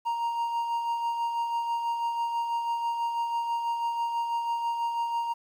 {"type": "tone with tremolo", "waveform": "triangle", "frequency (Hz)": 934, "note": "A#5", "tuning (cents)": 3, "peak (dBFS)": -23, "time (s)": [0.05, 5.34], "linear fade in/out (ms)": 20, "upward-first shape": "sine", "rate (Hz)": 6.1, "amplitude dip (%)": 40, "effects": ["10-bit"]}